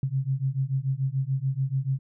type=beating tone pair; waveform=sine; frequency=130.81 / 137.71 Hz; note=C3 / C#3; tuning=0 / -11 cents; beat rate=6.9 Hz; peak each=-27 / -27 dBFS; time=0.03-1.99 s; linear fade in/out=2 ms; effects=none